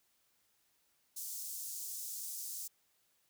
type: high-pass noise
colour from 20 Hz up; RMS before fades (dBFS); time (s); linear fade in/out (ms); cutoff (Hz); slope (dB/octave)
pink; -43; 1.16-2.68; 10; 6100; 24
effects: white hiss -75 dBFS RMS until 3.29 s